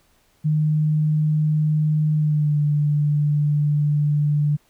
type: tone with pitch glide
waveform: sine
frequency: 153.2 to 147.73 Hz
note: D#3 to D3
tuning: -27 to +11 cents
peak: -16 dBFS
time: 0.44-4.57 s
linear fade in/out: 20 ms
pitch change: -62 cents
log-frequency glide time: 2.14-2.59 s
effects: pink hiss -61 dBFS RMS until 4.69 s